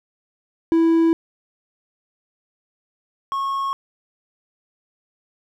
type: tone pair in turn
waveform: triangle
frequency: 329.3 / 1094 Hz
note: E4 / C#6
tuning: -2 / -23 cents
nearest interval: octave + major sixth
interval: 2079 cents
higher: second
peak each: -11 / -19 dBFS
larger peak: first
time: 0.72-1.13 / 3.32-3.73 s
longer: neither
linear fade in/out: 0 ms
effects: none